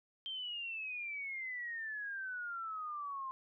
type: exponential sweep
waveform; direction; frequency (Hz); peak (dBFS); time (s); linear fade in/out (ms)
sine; down; 3172 to 1046.5; -39; 0.26-3.31; 0
effects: none